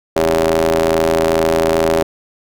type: ring-modulated tone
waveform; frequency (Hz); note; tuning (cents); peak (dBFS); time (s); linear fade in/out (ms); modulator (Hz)
sawtooth; 82.41; E2; 0; -5; 0.16-2.03; 5; 480
effects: none